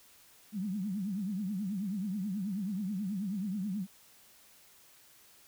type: tone with vibrato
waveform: sine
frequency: 197.6 Hz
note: G3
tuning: 14 cents sharp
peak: -32 dBFS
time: 0.52-3.87 s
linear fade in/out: 50 ms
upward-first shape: triangle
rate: 9.3 Hz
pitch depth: 200 cents each way
effects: white hiss -60 dBFS RMS until 5.47 s